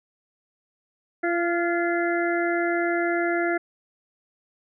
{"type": "harmonic tone with a mistuned harmonic", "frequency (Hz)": 342.9, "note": "F4", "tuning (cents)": -32, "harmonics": [1, 2, 4, 5, 6], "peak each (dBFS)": [-24, -27, -30, -31, -32], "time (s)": [1.23, 3.58], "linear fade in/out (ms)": 10, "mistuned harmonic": 4, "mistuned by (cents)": 33, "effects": []}